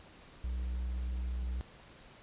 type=tone; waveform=triangle; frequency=61.74 Hz; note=B1; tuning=in tune; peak=-31 dBFS; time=0.44-1.61 s; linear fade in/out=0 ms; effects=pink hiss -56 dBFS RMS until 2.22 s + resampled to 8000 Hz